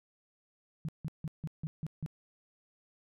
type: tone bursts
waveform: sine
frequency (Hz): 156.5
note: D#3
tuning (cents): +10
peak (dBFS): -33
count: 7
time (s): 0.85-2.062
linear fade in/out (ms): 0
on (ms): 36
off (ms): 160
effects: none